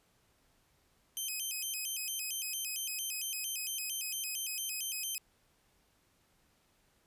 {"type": "tone with vibrato", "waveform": "5% pulse", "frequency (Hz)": 2806, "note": "F7", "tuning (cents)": 8, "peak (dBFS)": -27, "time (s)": [1.17, 5.18], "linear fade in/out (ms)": 0, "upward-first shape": "square", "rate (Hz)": 4.4, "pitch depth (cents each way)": 180, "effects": ["pink hiss -71 dBFS RMS until 7.06 s", "resampled to 32000 Hz"]}